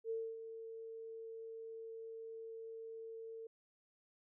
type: tone with ADSR envelope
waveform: sine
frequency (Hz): 450.8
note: A4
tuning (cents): +42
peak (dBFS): -36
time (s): 0.04-3.47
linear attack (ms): 63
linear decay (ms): 260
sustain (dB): -10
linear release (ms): 5
effects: none